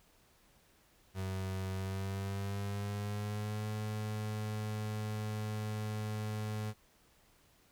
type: tone with pitch glide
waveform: 35% pulse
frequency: 94.8 to 107.03 Hz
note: F#2 to A2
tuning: +43 to -47 cents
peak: -34 dBFS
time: 1.14-6.74 s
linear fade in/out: 50 ms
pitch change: +210 cents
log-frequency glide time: 1.72-3.69 s
effects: pink hiss -67 dBFS RMS until 7.71 s